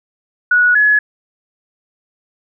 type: tone pair in turn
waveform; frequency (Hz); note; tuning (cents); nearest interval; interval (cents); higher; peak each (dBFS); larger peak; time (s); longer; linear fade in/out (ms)
sine; 1464 / 1695.5; F#6 / G#6; -19 / +35; minor third; 254; second; -8 / -8; neither; 0.51-0.75 / 0.75-0.99; neither; 5
effects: none